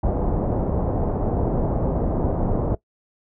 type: low-pass noise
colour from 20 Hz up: pink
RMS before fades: -22 dBFS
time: 0.03-2.75 s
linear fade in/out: 5 ms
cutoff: 770 Hz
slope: 24 dB/octave
effects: noise-tail reverb RT60 0.1 s tail -19 dB re dry